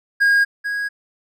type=tone pair in turn; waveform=triangle; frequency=1630 / 1649.9 Hz; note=G#6 / G#6; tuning=-33 / -12 cents; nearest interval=unison; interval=21 cents; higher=second; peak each=-10 / -19 dBFS; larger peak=first; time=0.2-0.45 / 0.64-0.89 s; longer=neither; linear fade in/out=20 ms; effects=none